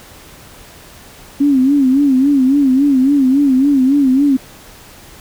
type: tone with vibrato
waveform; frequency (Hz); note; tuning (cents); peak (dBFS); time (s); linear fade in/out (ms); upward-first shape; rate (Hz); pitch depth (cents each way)
sine; 272.1; C#4; -32; -8; 1.4-4.37; 10; sine; 3.6; 110
effects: pink hiss -39 dBFS RMS until 5.2 s